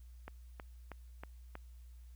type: click train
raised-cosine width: 0.5 ms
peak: -30 dBFS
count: 5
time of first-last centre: 0.28-1.554 s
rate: 3.14 Hz
effects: added 60 Hz sine -51 dBFS peak until 2.15 s + white hiss -73 dBFS RMS until 2.15 s